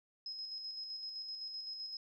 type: tone with tremolo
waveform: sine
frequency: 5120 Hz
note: D#8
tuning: 49 cents sharp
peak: -40 dBFS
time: 0.26-1.97 s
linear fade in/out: 2 ms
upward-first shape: square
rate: 7.8 Hz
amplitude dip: 35%
effects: 13-bit

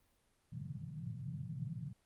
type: band-pass noise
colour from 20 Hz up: pink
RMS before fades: -44 dBFS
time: 0.52-1.93 s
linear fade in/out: 5 ms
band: 110 to 170 Hz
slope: 48 dB/octave
effects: pink hiss -75 dBFS RMS until 2.05 s + Opus 32 kbps

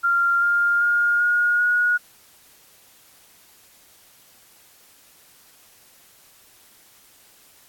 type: tone with pitch steps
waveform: sine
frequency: 1388 / 1403.3 / 1418.8 / 1434.5 / 1450.3 Hz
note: F6 / F6 / F6 / F6 / F#6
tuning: -11 / +8 / +27 / +46 / -35 cents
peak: -16 dBFS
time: 0.03-1.98 s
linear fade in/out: 20 ms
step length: 390 ms
effects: white hiss -53 dBFS RMS until 7.68 s + AAC 64 kbps

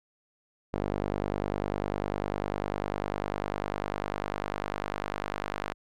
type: tone with band-pass filter sweep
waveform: sawtooth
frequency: 50 Hz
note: G1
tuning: 35 cents sharp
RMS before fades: -33 dBFS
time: 0.73-5.74 s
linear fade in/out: 10 ms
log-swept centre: 450 to 1300 Hz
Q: 0.72
effects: none

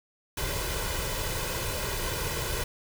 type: noise with comb filter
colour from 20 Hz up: pink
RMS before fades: -31 dBFS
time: 0.37-2.64 s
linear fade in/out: 5 ms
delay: 2 ms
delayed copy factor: +0.65
effects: none

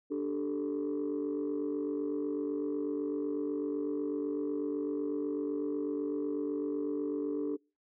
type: chord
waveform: sine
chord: D suspended fourth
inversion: none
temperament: equal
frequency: 293.7 / 392 / 440 Hz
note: D4 / G4 / A4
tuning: 0 / 0 / 0 cents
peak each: -32 / -37 / -35 dBFS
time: 0.1-7.57 s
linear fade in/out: 20 ms
effects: noise-tail reverb RT60 0.3 s tail -25 dB re dry + tanh soft clip ceiling -26 dBFS

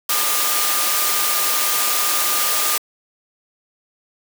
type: tone in noise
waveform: sine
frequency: 1209 Hz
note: D6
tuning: 50 cents sharp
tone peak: -27 dBFS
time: 0.09-2.78 s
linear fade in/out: 5 ms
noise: white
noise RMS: -19 dBFS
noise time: 0.09-2.78 s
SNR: -11 dB
effects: high-pass 400 Hz 12 dB/octave

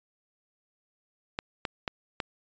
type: clicks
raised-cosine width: 0.3 ms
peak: -14 dBFS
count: 4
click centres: 1.389 / 1.652 / 1.878 / 2.202 s
effects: resampled to 16000 Hz

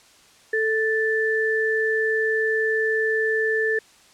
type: tone pair together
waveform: sine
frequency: 440 / 1760 Hz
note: A4 / A6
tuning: 0 / 0 cents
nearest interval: 2 octaves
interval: 2400 cents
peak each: -22 dBFS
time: 0.53-3.79 s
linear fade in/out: 5 ms
effects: white hiss -53 dBFS RMS until 4.13 s + low-pass 8000 Hz 12 dB/octave

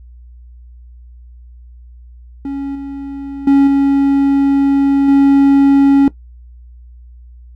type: tone with level steps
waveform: triangle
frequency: 277.2 Hz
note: C#4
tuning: in tune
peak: -16 / -20 / -3 / -6 / -3 dBFS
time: 2.45-6.08 s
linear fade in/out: 2 ms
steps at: 2.75 / 3.47 / 3.67 / 5.08 s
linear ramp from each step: 5 ms
effects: noise-tail reverb RT60 0.1 s tail -17 dB re dry + added 60 Hz sine -35 dBFS peak until 7.55 s

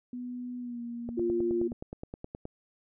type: tone with pitch glide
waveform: sine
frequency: 246.9 to 236.6 Hz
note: B3 to A#3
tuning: 0 to +26 cents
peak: -35 dBFS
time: 0.13-1.73 s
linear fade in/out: 2 ms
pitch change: -74 cents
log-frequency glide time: 0.59-0.81 s
type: click train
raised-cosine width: 2 ms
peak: -25 dBFS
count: 14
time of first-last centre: 1.09-2.454 s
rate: 9.53 Hz
type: tone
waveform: sine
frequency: 349.2 Hz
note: F4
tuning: in tune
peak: -26 dBFS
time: 1.17-1.68 s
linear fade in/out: 10 ms
effects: none

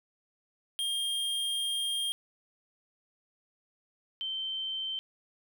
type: tone pair in turn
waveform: square / sine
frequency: 3215 / 3107 Hz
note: G7 / G7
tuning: +43 / -16 cents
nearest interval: minor second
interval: 59 cents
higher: first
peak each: -30 / -32 dBFS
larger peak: first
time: 0.79-2.12 / 4.21-4.99 s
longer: first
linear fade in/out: 0 ms
effects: none

